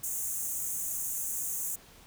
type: high-pass noise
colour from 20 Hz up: pink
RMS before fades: -34 dBFS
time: 0.03-1.76 s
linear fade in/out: 10 ms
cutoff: 6300 Hz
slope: 96 dB/octave
effects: pink hiss -55 dBFS RMS until 2.06 s